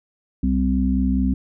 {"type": "harmonic tone", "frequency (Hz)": 64.8, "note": "C2", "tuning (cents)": -16, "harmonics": [1, 3, 4], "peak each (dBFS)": [-21, -21, -21], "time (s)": [0.43, 1.34], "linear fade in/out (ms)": 5, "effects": []}